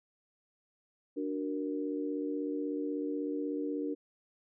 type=chord; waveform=sine; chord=D augmented; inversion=none; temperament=equal; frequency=293.7 / 370 / 466.2 Hz; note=D4 / F#4 / A#4; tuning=0 / 0 / 0 cents; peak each=-34 / -40 / -38 dBFS; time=1.16-3.95 s; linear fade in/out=20 ms; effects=none